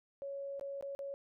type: tone with dropouts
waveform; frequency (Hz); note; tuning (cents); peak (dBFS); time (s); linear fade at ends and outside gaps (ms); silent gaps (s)
sine; 556; C#5; +5; -39; 0.22-1.14; 0; 0.596-0.611 / 0.81-0.825 / 0.95-0.991
effects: none